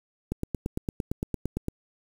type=click train; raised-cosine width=3 ms; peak=-15 dBFS; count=13; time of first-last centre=0.32-1.684 s; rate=8.8 Hz; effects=7-bit